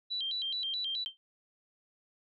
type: tone with vibrato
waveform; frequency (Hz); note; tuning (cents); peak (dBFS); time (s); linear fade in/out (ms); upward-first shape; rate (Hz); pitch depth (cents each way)
sine; 3540; A7; +10; -32; 0.1-1.05; 20; square; 4.7; 190
type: tone with exponential decay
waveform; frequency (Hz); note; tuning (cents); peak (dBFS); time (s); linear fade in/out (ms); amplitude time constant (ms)
sine; 3136; G7; 0; -30; 1.06-1.17; 0; 23
effects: none